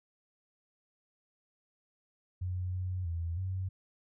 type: tone with pitch steps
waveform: sine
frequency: 91 / 91.8 / 84 / 93.8 Hz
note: F#2 / F#2 / E2 / F#2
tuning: -28 / -13 / +33 / +24 cents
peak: -32 dBFS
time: 2.41-3.69 s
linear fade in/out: 10 ms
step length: 320 ms
effects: none